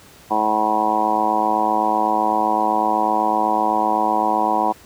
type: harmonic tone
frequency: 107.9 Hz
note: A2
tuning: 33 cents flat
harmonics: 2 / 3 / 4 / 5 / 6 / 7 / 8 / 9 / 10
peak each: -29 / -26 / -31 / -28 / -29 / -20 / -26 / -20 / -31 dBFS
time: 0.3-4.73 s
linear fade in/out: 20 ms
effects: pink hiss -46 dBFS RMS until 4.85 s + high-pass 60 Hz 12 dB/octave